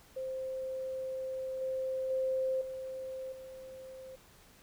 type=tone with level steps; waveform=sine; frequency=523.3 Hz; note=C5; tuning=in tune; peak=-35 / -32 / -29 / -38 / -45 dBFS; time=0.16-4.16 s; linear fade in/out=10 ms; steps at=1.61 / 2.1 / 2.61 / 3.32 s; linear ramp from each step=5 ms; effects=pink hiss -60 dBFS RMS until 4.62 s